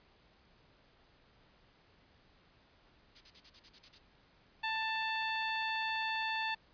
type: noise bursts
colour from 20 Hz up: violet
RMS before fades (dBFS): -42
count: 9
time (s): 3.15-3.986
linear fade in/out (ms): 10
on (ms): 60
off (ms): 37
type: tone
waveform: 15% pulse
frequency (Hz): 885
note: A5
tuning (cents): +10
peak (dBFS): -27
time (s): 4.63-6.55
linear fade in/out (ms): 10
effects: pink hiss -66 dBFS RMS until 6.73 s + resampled to 11025 Hz